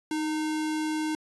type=tone with sample-and-hold; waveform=sine; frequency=311.1 Hz; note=D#4; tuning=in tune; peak=-26 dBFS; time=0.11-1.15 s; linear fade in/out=2 ms; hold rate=1225 Hz; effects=resampled to 24000 Hz